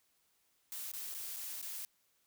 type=noise with dropouts; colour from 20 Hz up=blue; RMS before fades=-43 dBFS; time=0.72-1.85 s; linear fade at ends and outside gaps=0 ms; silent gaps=0.916-0.936 / 1.141-1.147 / 1.363-1.368 / 1.615-1.627 s; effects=white hiss -75 dBFS RMS until 2.26 s